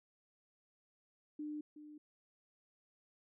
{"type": "tone with echo", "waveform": "sine", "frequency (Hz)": 300, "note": "D4", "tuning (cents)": 37, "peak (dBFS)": -40, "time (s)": [1.39, 1.61], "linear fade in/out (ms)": 5, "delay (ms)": 370, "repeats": 1, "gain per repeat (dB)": -11, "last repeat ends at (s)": 1.98, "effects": []}